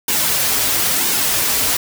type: noise with flanger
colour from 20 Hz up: white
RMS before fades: -17 dBFS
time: 0.08-1.77 s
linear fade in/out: 5 ms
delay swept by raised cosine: 1.5 to 5.8 ms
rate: 1 Hz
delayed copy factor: -0.6
effects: none

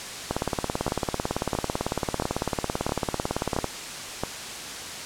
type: two click trains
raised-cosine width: 1 ms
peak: -10 / -11 dBFS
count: 61 / 6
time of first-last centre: 0.31-3.643 / 0.88-4.236 s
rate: 18 / 1.49 Hz
effects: white hiss -35 dBFS RMS until 5.05 s + low-pass 8000 Hz 12 dB/octave

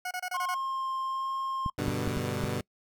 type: tone bursts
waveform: 20% pulse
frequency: 730 Hz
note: F#5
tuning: 24 cents flat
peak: -27 dBFS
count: 6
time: 0.05-0.545 s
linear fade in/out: 5 ms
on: 60 ms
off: 27 ms
type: tone with vibrato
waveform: triangle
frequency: 1063 Hz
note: C6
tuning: 27 cents sharp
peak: -28 dBFS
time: 0.34-1.7 s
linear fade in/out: 5 ms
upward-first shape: sine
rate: 1.2 Hz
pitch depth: 9 cents each way
type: clicks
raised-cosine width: 5 ms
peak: -20 dBFS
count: 5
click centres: 1.662 / 1.882 / 2.076 / 2.173 / 2.439 s
type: chord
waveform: 15% pulse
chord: G major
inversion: none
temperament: equal with one note detuned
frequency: 98 / 123.47 / 147.34 Hz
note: G2 / B2 / D3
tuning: 0 / 0 / +6 cents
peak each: -28 / -27 / -28 dBFS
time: 1.78-2.61 s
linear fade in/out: 5 ms
effects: noise-tail reverb RT60 0.1 s tail -25 dB re dry

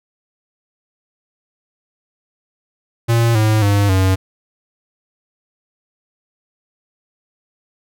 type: tone with pitch steps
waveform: square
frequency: 116.3 / 108.51 / 101.25 / 94.46 Hz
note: A#2 / A2 / G#2 / F#2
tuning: -4 / -24 / -43 / +36 cents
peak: -12 dBFS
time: 3.08-4.16 s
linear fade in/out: 20 ms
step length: 270 ms
effects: none

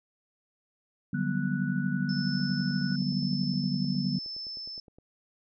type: chord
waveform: sine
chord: G major seventh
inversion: second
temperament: just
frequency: 147 / 183.75 / 196 / 245 Hz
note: D3 / F#3 / G3 / B3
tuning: +2 / -12 / 0 / -14 cents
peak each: -32 dBFS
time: 1.13-4.19 s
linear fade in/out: 5 ms
type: tone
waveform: sine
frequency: 1475 Hz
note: F#6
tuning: 6 cents flat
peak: -38 dBFS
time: 1.14-2.96 s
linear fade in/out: 5 ms
type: tone with tremolo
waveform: sine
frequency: 5270 Hz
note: E8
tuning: 1 cent flat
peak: -35 dBFS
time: 2.09-4.8 s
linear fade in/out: 2 ms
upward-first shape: sine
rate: 1 Hz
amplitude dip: 25%
type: click train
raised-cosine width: 2 ms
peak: -39 dBFS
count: 26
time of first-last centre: 2.4-4.985 s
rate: 9.67 Hz
effects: none

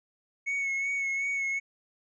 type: tone with vibrato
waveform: triangle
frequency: 2205 Hz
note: C#7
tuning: 10 cents flat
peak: -26 dBFS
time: 0.46-1.6 s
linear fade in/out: 20 ms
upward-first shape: sine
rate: 2.7 Hz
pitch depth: 27 cents each way
effects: resampled to 16000 Hz

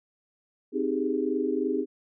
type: chord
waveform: sine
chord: Ab major seventh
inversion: first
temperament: equal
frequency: 261.6 / 311.1 / 392 / 415.3 Hz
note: C4 / Eb4 / G4 / Ab4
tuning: 0 / 0 / 0 / 0 cents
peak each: -30 dBFS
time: 0.72-1.86 s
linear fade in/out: 50 ms
effects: none

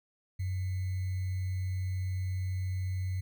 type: tone with sample-and-hold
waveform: sine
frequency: 92.9 Hz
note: F#2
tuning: 7 cents sharp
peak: -30 dBFS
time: 0.39-3.21 s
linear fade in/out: 10 ms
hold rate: 2100 Hz
effects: none

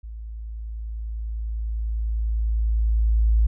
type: tone with level ramp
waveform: sine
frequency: 55 Hz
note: A1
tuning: in tune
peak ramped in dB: -33 to -14 dBFS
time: 0.03-3.47 s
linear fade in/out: 10 ms
effects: none

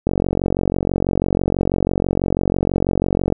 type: click train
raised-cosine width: 2 ms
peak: -4 dBFS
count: 151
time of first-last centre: 0.07-3.324 s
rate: 46.1 Hz
effects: none

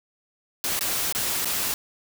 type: noise with dropouts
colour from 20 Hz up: white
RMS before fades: -26 dBFS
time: 0.64-1.74 s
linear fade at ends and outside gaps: 1 ms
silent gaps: 0.792-0.809 / 1.125-1.149 / 1.447-1.455 s
effects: none

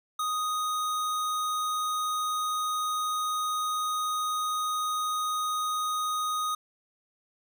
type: tone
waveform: square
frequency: 1244.5 Hz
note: D#6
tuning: in tune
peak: -28 dBFS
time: 0.19-6.55 s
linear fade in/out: 5 ms
effects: none

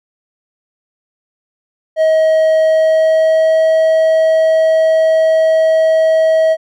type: tone with pitch glide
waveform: triangle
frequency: 635 to 640.5 Hz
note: D#5 to E5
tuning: +35 to -50 cents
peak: -6 dBFS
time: 1.96-6.57 s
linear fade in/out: 50 ms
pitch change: +15 cents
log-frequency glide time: 2.61-3.64 s
effects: none

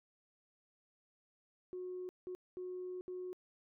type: tone bursts at uneven times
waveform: sine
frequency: 364.8 Hz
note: F#4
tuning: 24 cents flat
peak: -40 dBFS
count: 4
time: 1.73-2.09 / 2.27-2.35 / 2.57-3.01 / 3.08-3.33 s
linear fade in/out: 0 ms
effects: tanh soft clip ceiling -36 dBFS

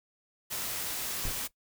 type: noise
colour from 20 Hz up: white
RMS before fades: -35 dBFS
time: 0.5-1.48 s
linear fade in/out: 20 ms
type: noise with exponential decay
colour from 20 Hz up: brown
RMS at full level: -32 dBFS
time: 1.25-1.51 s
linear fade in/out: 1 ms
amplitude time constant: 55 ms
effects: noise-tail reverb RT60 0.1 s tail -19 dB re dry

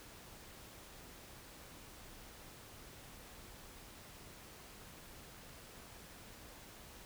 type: silence
effects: pink hiss -55 dBFS RMS until 7.05 s

